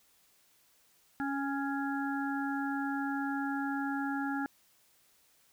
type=harmonic tone with a mistuned harmonic; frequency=278 Hz; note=C#4; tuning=5 cents sharp; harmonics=1 / 3 / 5 / 6; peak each=-33 / -38 / -40 / -41 dBFS; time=1.2-4.46 s; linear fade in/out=0 ms; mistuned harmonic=3; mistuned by=-18 cents; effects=white hiss -67 dBFS RMS until 5.52 s